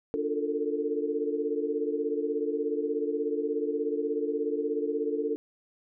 sine chord, Bb major seventh, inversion first, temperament equal with one note detuned, 293.7 / 349.2 / 440 / 456.6 Hz, D4 / F4 / A4 / Bb4, 0 / 0 / 0 / -36 cents, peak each -33 / -36 / -30 / -33 dBFS, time 0.14-5.36 s, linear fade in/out 0 ms, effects none

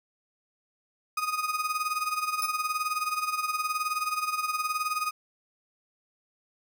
35% pulse tone with tremolo, 1244.5 Hz, D#6, in tune, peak -23 dBFS, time 1.17-5.11 s, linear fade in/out 5 ms, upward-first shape sine, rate 19 Hz, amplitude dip 70%
5% pulse tone with exponential decay, 5274 Hz, E8, in tune, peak -20 dBFS, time 2.42-2.55 s, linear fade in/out 1 ms, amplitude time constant 27 ms
effects none

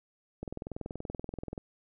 click train, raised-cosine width 2 ms, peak -24 dBFS, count 25, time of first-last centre 0.43-1.578 s, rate 20.9 Hz, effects none

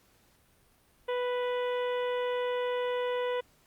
harmonic tone, 493.9 Hz, B4, in tune, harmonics 1 / 2 / 3 / 4 / 5 / 6 / 7, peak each -29 / -37 / -44 / -43 / -49 / -46 / -50 dBFS, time 1.08-3.41 s, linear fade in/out 10 ms, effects pink hiss -65 dBFS RMS until 3.66 s + Opus 48 kbps

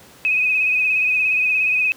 sine tone with vibrato, 2524 Hz, D#7, 24 cents sharp, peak -15 dBFS, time 0.25-1.92 s, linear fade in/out 0 ms, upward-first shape sine, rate 17 Hz, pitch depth 41 cents each way, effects pink hiss -46 dBFS RMS until 1.96 s + high-pass 100 Hz 12 dB/octave

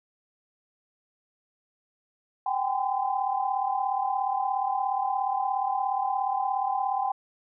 sine tone cluster, 768 / 805 / 1024 Hz, G5 / G5 / C6, -36 / +46 / -38 cents, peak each -28 / -28 / -32 dBFS, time 2.46-7.12 s, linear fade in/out 5 ms, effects none

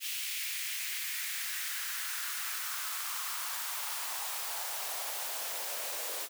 white noise with high-pass filter sweep, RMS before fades -37 dBFS, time 0-6.29 s, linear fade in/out 50 ms, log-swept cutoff 2600 to 500 Hz, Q 2.4, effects none

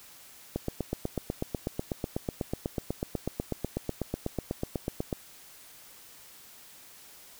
click train, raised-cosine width 2 ms, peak -16 dBFS, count 38, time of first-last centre 0.56-5.128 s, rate 8.1 Hz, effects white hiss -52 dBFS RMS until 7.39 s

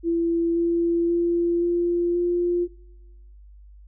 sine tone with pitch steps, 336.3 / 339.6 / 343 / 346.4 / 349.8 Hz, E4 / F4 / F4 / F4 / F4, +35 / -48 / -31 / -14 / +3 cents, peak -19 dBFS, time 0.03-2.68 s, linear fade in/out 50 ms, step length 530 ms, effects noise-tail reverb RT60 1.0 s tail -20 dB re dry + added 50 Hz sine -44 dBFS peak until 3.87 s

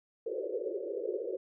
white band-pass noise, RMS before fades -36 dBFS, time 0.26-1.37 s, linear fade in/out 5 ms, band 350 to 550 Hz, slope 96 dB/octave, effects none

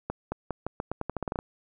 accelerating click train, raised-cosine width 1 ms, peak -16 dBFS, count 14, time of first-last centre 0.1-1.389 s, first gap 220 ms, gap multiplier 0.85, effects none

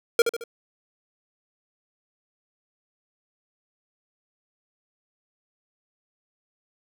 square tone with echo, 466.2 Hz, A#4, in tune, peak -14 dBFS, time 0.19-0.22 s, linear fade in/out 2 ms, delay 73 ms, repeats 3, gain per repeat -7 dB, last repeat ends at 0.439 s, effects none

